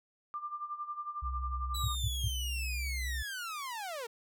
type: tone with tremolo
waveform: sine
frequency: 1191 Hz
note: D6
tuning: 24 cents sharp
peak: -34 dBFS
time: 0.34-1.95 s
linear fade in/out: 0 ms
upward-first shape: sine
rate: 11 Hz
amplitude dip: 75%
type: tone with vibrato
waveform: sine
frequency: 64.7 Hz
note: C2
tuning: 19 cents flat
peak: -34 dBFS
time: 1.22-3.23 s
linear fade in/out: 10 ms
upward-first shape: triangle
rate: 11 Hz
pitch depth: 25 cents each way
type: linear sweep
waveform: sawtooth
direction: down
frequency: 3969 to 440 Hz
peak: -34 dBFS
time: 1.74-4.07 s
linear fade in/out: 10 ms
type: tone bursts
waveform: sine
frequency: 102.4 Hz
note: G#2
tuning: 24 cents flat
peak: -29 dBFS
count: 3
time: 1.83-2.283 s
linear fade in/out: 10 ms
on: 51 ms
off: 150 ms
effects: none

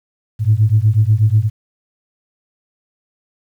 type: beating tone pair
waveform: sine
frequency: 103.83 / 112.03 Hz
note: G#2 / A2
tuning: 0 / +32 cents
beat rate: 8.2 Hz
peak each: -12 dBFS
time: 0.39-1.5 s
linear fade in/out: 50 ms
effects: tanh soft clip ceiling -2 dBFS + 8-bit

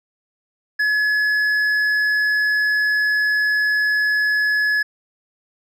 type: tone with hard clipping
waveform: sine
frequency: 1700 Hz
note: G#6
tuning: 40 cents sharp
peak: -17 dBFS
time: 0.79-4.83 s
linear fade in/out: 10 ms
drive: 5 dB
effects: none

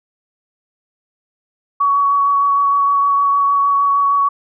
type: tone with vibrato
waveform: sine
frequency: 1125 Hz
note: C#6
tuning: 25 cents sharp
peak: -11 dBFS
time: 1.8-4.29 s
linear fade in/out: 10 ms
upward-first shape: sine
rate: 6.5 Hz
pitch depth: 12 cents each way
effects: none

